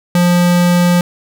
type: tone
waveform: square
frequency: 176 Hz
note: F3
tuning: 14 cents sharp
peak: -9 dBFS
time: 0.15-1.01 s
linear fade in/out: 2 ms
effects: none